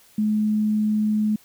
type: tone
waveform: sine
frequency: 213.2 Hz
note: G#3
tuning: 46 cents sharp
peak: -18 dBFS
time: 0.18-1.36 s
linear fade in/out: 5 ms
effects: white hiss -54 dBFS RMS until 1.44 s